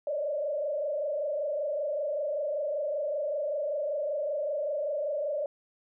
sine tone with frequency modulation, 587.3 Hz, D5, in tune, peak -28 dBFS, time 0.07-5.46 s, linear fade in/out 2 ms, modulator 25.2 Hz, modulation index 1.4, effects none

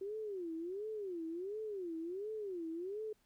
sine tone with vibrato, 376.1 Hz, F#4, 28 cents sharp, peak -39 dBFS, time 0.01-3.13 s, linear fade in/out 5 ms, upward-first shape sine, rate 1.4 Hz, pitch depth 260 cents each way, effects pink hiss -75 dBFS RMS until 3.25 s

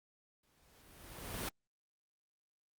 pink noise with exponential growth, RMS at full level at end -37 dBFS, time 0.43-1.49 s, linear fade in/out 5 ms, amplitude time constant 230 ms, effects Opus 48 kbps

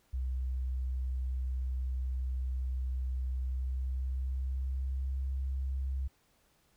sine tone with pitch glide, 63.9 to 66.46 Hz, C2 to C2, -40 to +28 cents, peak -31 dBFS, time 0.13-6.08 s, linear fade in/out 10 ms, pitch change +68 cents, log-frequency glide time 3.42-5.27 s, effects pink hiss -70 dBFS RMS until 6.76 s

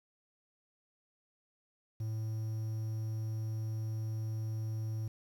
triangle tone with quantisation, 110 Hz, A2, in tune, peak -32 dBFS, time 2-5.08 s, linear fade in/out 5 ms, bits 10, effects none

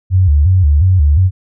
sine tone with vibrato, 82.41 Hz, E2, in tune, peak -6 dBFS, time 0.1-1.31 s, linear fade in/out 50 ms, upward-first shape square, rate 2.8 Hz, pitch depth 210 cents each way, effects none

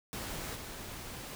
pink noise with level steps, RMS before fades -40 / -44 dBFS, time 0.13-1.35 s, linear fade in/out 0 ms, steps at 0.55 s, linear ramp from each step 10 ms, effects none

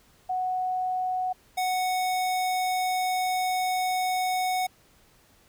sine / square tone pair in turn, 739 / 739 Hz, F#5 / F#5, -2 / -2 cents, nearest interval unison, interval 0 cents, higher neither, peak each -25 dBFS, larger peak neither, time 0.29-1.33 / 1.57-4.67 s, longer second, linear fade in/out 10 ms, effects pink hiss -60 dBFS RMS until 5.48 s

